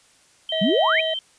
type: tone with vibrato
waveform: sine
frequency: 3100 Hz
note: G7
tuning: 20 cents flat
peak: -25 dBFS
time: 0.49-1.19 s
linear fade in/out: 2 ms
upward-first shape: square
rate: 6.2 Hz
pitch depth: 9 cents each way
type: harmonic tone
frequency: 640 Hz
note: D#5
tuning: 49 cents sharp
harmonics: 1 / 3 / 5 / 6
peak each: -23 / -33 / -37 / -39 dBFS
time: 0.52-1.14 s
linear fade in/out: 5 ms
type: exponential sweep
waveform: sine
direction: up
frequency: 172.7 to 2611 Hz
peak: -17 dBFS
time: 0.61-1.01 s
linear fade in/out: 10 ms
effects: white hiss -56 dBFS RMS until 1.38 s + resampled to 22050 Hz